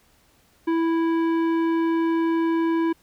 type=tone with tanh clipping; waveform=triangle; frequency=329.6 Hz; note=E4; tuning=in tune; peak=-21 dBFS; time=0.67-2.93 s; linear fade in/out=10 ms; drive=17 dB; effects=pink hiss -60 dBFS RMS until 3.02 s